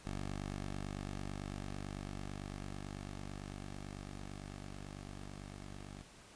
10% pulse tone with level ramp, 49 Hz, G1, in tune, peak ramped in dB -31 to -40 dBFS, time 0.05-6.03 s, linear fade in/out 10 ms, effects pink hiss -58 dBFS RMS until 6.35 s + resampled to 22050 Hz

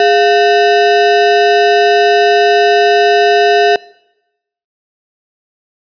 square ring-modulated tone, 556 Hz, C#5, 5 cents sharp, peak -4 dBFS, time 0-3.76 s, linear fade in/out 2 ms, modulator 143 Hz, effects noise-tail reverb RT60 0.9 s tail -23 dB re dry + resampled to 11025 Hz

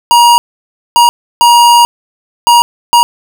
square tone bursts at uneven times, 950 Hz, A#5, 33 cents sharp, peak -3 dBFS, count 5, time 0.11-0.38 / 0.96-1.09 / 1.41-1.85 / 2.47-2.62 / 2.93-3.03 s, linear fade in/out 0 ms, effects 7-bit

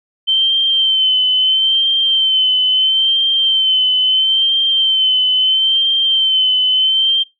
sine tone with vibrato, 3096 Hz, G7, 22 cents flat, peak -10 dBFS, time 0.27-7.24 s, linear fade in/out 20 ms, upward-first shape sine, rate 0.75 Hz, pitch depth 39 cents each way, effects noise-tail reverb RT60 0.2 s tail -20 dB re dry

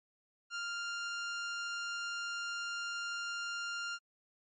sawtooth tone, 1396.9 Hz, F6, in tune, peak -33 dBFS, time 0.5-3.99 s, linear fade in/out 50 ms, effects MP3 32 kbps

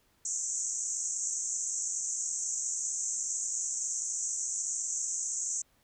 white band-pass noise, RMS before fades -34 dBFS, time 0.25-5.62 s, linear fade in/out 5 ms, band 6100 to 7800 Hz, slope 96 dB/octave, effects pink hiss -69 dBFS RMS until 5.83 s

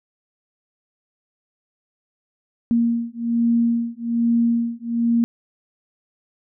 sine beating tone pair, 233.1 / 234.3 Hz, A#3 / A#3, 0 / +9 cents, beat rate 1.2 Hz, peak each -20 dBFS, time 2.71-5.24 s, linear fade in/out 0 ms, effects none

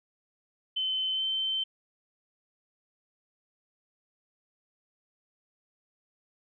sine tone with pitch glide, 3061 to 3093 Hz, G7 to G7, -42 to -24 cents, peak -27 dBFS, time 0.76-1.64 s, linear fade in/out 10 ms, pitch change +18 cents, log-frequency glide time 1.13-1.23 s, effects none

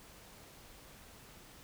silence, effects pink hiss -56 dBFS RMS until 1.63 s

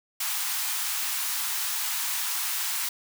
white high-pass noise, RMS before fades -29 dBFS, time 0.2-2.89 s, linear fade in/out 5 ms, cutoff 810 Hz, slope 48 dB/octave, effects none

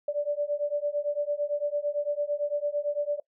sine beating tone pair, 580 / 588.9 Hz, D5 / D5, -22 / +5 cents, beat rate 8.9 Hz, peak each -29 dBFS, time 0.08-3.2 s, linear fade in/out 5 ms, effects noise-tail reverb RT60 0.1 s tail -22 dB re dry

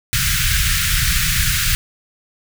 pink band-stop noise, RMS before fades -17 dBFS, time 0.13-1.75 s, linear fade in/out 0 ms, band 160 to 1400 Hz, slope 48 dB/octave, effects none

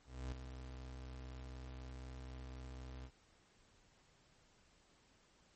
35% pulse tone with ADSR envelope, 64 Hz, C2, 38 cents flat, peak -38 dBFS, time 0.05-3.11 s, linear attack 270 ms, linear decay 10 ms, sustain -8 dB, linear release 64 ms, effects pink hiss -70 dBFS RMS until 5.55 s + MP3 32 kbps

